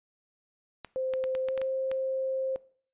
clicks, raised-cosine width 0.3 ms, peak -23 dBFS, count 8, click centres 0.847 / 1.137 / 1.24 / 1.351 / 1.486 / 1.577 / 1.616 / 1.915 s
sine tone with pitch glide, 521 to 528 Hz, C5 to C5, -7 to +16 cents, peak -28 dBFS, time 0.96-2.56 s, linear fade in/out 0 ms, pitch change +23 cents, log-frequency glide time 1.43-1.55 s
effects noise-tail reverb RT60 0.5 s tail -20 dB re dry + resampled to 8000 Hz

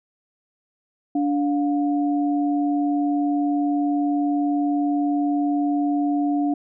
sine tone pair together, 290 / 710 Hz, D4 / F5, -22 / +28 cents, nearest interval octave + major third, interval 1550 cents, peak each -19 / -27 dBFS, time 1.15-6.54 s, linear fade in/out 5 ms, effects none

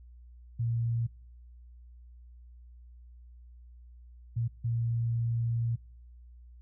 sine tone bursts at uneven times, 116.54 Hz, A#2, in tune, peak -27 dBFS, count 3, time 0.59-1.07 / 4.36-4.48 / 4.64-5.76 s, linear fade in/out 10 ms, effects noise-tail reverb RT60 0.6 s tail -25 dB re dry + added 60 Hz sine -49 dBFS peak until 6.61 s

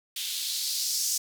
violet noise with band-pass filter sweep, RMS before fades -30 dBFS, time 0.16-1.18 s, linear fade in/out 5 ms, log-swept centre 3200 to 5900 Hz, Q 2.7, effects none

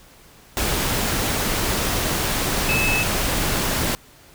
sine tone in noise, 2600 Hz, E7, 24 cents flat, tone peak -20 dBFS, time 2.69-3.03 s, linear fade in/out 0 ms, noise pink, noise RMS -22 dBFS, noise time 0.57-3.95 s, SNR -1 dB, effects pink hiss -49 dBFS RMS until 4.34 s

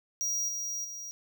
square tone with level steps, 5740 Hz, F8, 47 cents sharp, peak -29 / -33 / -39 dBFS, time 0.21-1.11 s, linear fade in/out 0 ms, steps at 0.48 / 0.84 s, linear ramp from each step 10 ms, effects none

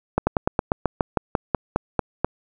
slowing click train, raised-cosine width 1 ms, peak -4 dBFS, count 14, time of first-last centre 0.18-2.246 s, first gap 90 ms, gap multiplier 1.09, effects none

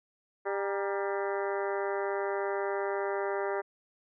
harmonic tone with a mistuned harmonic, 198.7 Hz, G3, 24 cents sharp, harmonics 2 / 3 / 4 / 5 / 6 / 7 / 8 / 9 / 10, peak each -32 / -36 / -38 / -40 / -42 / -43 / -44 / -45 / -46 dBFS, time 0.45-3.62 s, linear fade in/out 20 ms, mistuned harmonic 5, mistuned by -81 cents, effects none

